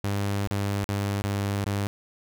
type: tone with dropouts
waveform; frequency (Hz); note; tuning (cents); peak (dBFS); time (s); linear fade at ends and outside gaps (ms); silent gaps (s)
sawtooth; 100.4; G2; +42; -21; 0.04-1.87; 0; 0.473-0.51 / 0.842-0.89 / 1.219-1.24 / 1.642-1.662
effects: none